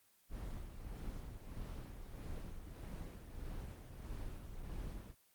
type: noise with tremolo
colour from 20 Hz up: brown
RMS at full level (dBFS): -44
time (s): 0.29-5.15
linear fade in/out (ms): 50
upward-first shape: sine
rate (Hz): 1.6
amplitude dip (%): 50
effects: white hiss -71 dBFS RMS until 5.34 s + Opus 24 kbps